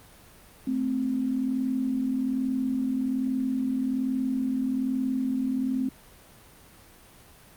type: tone pair together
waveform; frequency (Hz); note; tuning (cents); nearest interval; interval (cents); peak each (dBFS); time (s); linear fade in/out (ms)
sine; 220.4 / 261.6; A3 / C4; +3 / 0; minor third; 297; -31 / -25; 0.67-5.89; 5
effects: pink hiss -52 dBFS RMS until 7.56 s + Opus 32 kbps